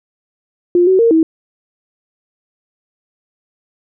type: tone with pitch steps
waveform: sine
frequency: 351.7 / 376.1 / 461.5 / 322.5 Hz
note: F4 / F#4 / A#4 / E4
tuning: +12 / +28 / -17 / -38 cents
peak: -7 dBFS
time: 0.75-1.23 s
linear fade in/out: 2 ms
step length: 120 ms
effects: none